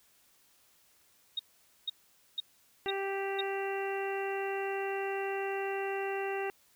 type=tone bursts; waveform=sine; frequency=3729 Hz; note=A#7; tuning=in tune; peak=-30 dBFS; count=5; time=1.37-3.41 s; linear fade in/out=5 ms; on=24 ms; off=480 ms
type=harmonic tone; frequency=392 Hz; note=G4; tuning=in tune; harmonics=1 / 2 / 3 / 4 / 5 / 6 / 7; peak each=-34 / -38 / -47 / -44 / -43 / -51 / -43 dBFS; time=2.86-6.5 s; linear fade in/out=0 ms
effects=white hiss -66 dBFS RMS until 6.75 s